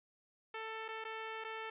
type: tone with dropouts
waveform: 10% pulse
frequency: 443.3 Hz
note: A4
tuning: 13 cents sharp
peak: -33 dBFS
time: 0.54-1.7 s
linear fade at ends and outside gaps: 5 ms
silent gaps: 0.882-0.886 / 1.042-1.049 / 1.441-1.446 s
effects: resampled to 8000 Hz